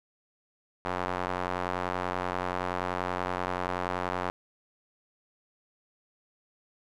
square tone with band-pass filter, 45.23 Hz, F#1, 39 cents flat, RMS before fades -32 dBFS, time 0.85-4.3 s, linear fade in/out 0 ms, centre 1000 Hz, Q 1.2, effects none

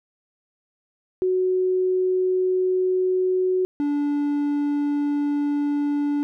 sine / triangle tone pair in turn, 370 / 289.8 Hz, F#4 / D4, 0 / -23 cents, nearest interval major third, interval 423 cents, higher first, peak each -18 dBFS, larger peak neither, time 1.22-3.65 / 3.8-6.23 s, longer neither, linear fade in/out 0 ms, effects none

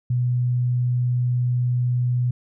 sine tone, 123.47 Hz, B2, in tune, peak -18 dBFS, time 0.1-2.31 s, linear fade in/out 5 ms, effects none

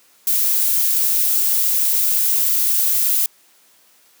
violet noise, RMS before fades -17 dBFS, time 0.27-3.26 s, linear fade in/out 2 ms, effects white hiss -54 dBFS RMS until 4.2 s + high-pass 200 Hz 12 dB/octave

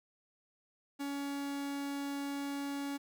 45% pulse tone, 281.2 Hz, C#4, 25 cents sharp, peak -36 dBFS, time 0.99-2.98 s, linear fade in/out 20 ms, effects 11-bit

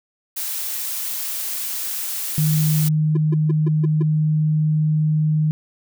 blue noise, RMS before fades -26 dBFS, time 0.36-2.89 s, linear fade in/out 10 ms
sine tone, 154.2 Hz, D#3, 15 cents flat, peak -15 dBFS, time 2.38-5.51 s, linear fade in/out 0 ms
triangle tone bursts, 340.6 Hz, F4, 43 cents flat, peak -19 dBFS, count 6, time 3.15-4.026 s, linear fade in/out 5 ms, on 21 ms, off 150 ms
effects none

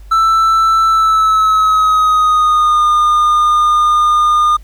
triangle tone with pitch glide, 1326 to 1215.9 Hz, E6 to D#6, +10 to -40 cents, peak -6 dBFS, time 0.11-4.57 s, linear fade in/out 10 ms, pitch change -150 cents, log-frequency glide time 0.87-2.85 s, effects added 50 Hz sine -32 dBFS peak until 4.63 s + pink hiss -51 dBFS RMS until 4.63 s

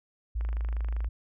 sine tone, 55.9 Hz, A1, 28 cents sharp, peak -27 dBFS, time 0.35-1.09 s, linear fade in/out 10 ms
click train, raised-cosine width 0.5 ms, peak -30 dBFS, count 17, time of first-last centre 0.41-1.045 s, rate 25.2 Hz
effects none

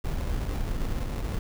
brown noise with sample-and-hold, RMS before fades -29 dBFS, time 0.04-1.39 s, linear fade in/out 5 ms, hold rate 1575 Hz, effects none

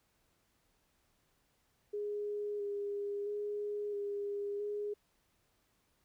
sine tone with vibrato, 410 Hz, G#4, 22 cents flat, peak -35 dBFS, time 1.93-4.94 s, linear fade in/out 10 ms, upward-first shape square, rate 0.75 Hz, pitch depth 17 cents each way, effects pink hiss -75 dBFS RMS until 6.04 s

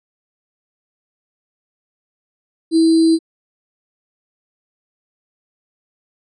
sine tone with sample-and-hold, 325.8 Hz, E4, 20 cents flat, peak -9 dBFS, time 2.71-3.19 s, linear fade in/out 50 ms, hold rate 4410 Hz, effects resampled to 22050 Hz

